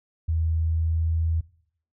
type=tone with pitch glide; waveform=sine; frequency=80.9 to 81.56 Hz; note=E2 to E2; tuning=-32 to -18 cents; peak=-21 dBFS; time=0.28-1.41 s; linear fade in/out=10 ms; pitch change=+14 cents; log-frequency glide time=0.55-1.14 s; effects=noise-tail reverb RT60 0.6 s tail -20 dB re dry

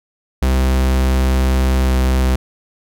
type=tone with pitch glide; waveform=45% pulse; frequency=65 to 64.4 Hz; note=C2 to C2; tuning=-11 to -27 cents; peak=-12 dBFS; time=0.42-2.36 s; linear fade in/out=5 ms; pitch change=-16 cents; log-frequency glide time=1.79-2.01 s; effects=none

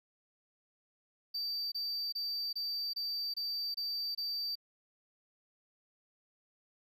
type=tone bursts; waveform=triangle; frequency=4643 Hz; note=D8; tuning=21 cents flat; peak=-33 dBFS; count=8; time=1.34-4.555 s; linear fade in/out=10 ms; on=380 ms; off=25 ms; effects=none

